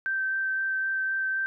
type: tone with vibrato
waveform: sine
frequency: 1556 Hz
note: G6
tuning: 13 cents flat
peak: -25 dBFS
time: 0.06-1.46 s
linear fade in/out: 0 ms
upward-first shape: sine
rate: 3.9 Hz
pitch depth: 10 cents each way
effects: none